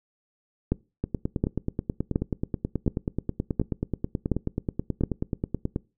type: two click trains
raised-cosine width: 3 ms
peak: -9 / -13 dBFS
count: 7 / 45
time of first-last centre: 0.72-5.037 / 1.04-5.761 s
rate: 1.39 / 9.32 Hz
effects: noise-tail reverb RT60 0.3 s tail -23 dB re dry